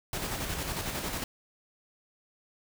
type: noise with tremolo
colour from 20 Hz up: pink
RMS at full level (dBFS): -33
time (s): 0.13-1.24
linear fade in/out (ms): 2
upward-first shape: square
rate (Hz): 11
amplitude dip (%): 35
effects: none